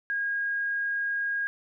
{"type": "tone", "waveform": "sine", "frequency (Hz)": 1632, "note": "G#6", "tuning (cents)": -31, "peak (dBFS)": -26, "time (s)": [0.1, 1.47], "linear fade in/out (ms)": 0, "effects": []}